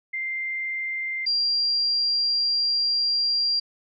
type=tone pair in turn; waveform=sine; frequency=2093 / 4759 Hz; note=C7 / D8; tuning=0 / +22 cents; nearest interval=octave + major second; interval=1422 cents; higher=second; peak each=-26 / -20 dBFS; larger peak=second; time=0.13-1.26 / 1.26-3.6 s; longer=second; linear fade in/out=10 ms; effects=none